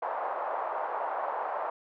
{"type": "band-pass noise", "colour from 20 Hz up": "white", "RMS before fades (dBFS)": -33, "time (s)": [0.02, 1.7], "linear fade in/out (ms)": 5, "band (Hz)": [600, 1000], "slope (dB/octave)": 24, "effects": []}